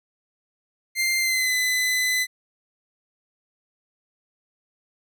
sawtooth tone with pitch glide, 2096 to 2012 Hz, C7 to B6, +2 to +32 cents, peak -17 dBFS, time 0.95-2.27 s, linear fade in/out 50 ms, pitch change -70 cents, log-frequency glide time 1.19-1.54 s, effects none

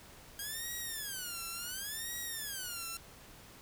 5% pulse tone with vibrato, 1604 Hz, G6, 39 cents sharp, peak -28 dBFS, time 0.39-2.97 s, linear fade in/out 2 ms, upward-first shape sine, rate 0.7 Hz, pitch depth 300 cents each way, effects pink hiss -55 dBFS RMS until 3.61 s

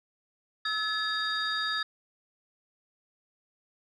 sine tone cluster, 1298 / 1714 / 3718 / 4745 Hz, E6 / A6 / A#7 / D8, -27 / -46 / -5 / +17 cents, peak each -33 / -31 / -32 / -36 dBFS, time 0.65-1.83 s, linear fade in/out 5 ms, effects tanh soft clip ceiling -20 dBFS

